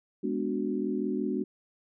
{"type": "chord", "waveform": "sine", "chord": "G# half-diminished seventh", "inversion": "none", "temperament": "equal with one note detuned", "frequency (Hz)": [207.7, 248.2, 293.7, 370], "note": ["G#3", "B3", "D4", "F#4"], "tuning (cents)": [0, 9, 0, 0], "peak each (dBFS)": -33, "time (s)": [0.23, 1.44], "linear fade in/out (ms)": 10, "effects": []}